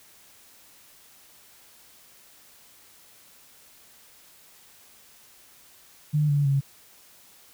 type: tone with pitch steps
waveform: sine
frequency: 150 / 143.97 / 138.19 Hz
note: D3 / D3 / C#3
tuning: +37 / -34 / -5 cents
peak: -19 dBFS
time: 6.13-6.61 s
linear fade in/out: 20 ms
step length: 160 ms
effects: white hiss -54 dBFS RMS until 7.53 s